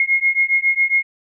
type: beating tone pair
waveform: sine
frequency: 2149 / 2156.3 Hz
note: C7 / C#7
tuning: +46 / -48 cents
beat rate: 7.3 Hz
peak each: -17 dBFS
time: 0-1.03 s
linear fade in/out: 2 ms
effects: none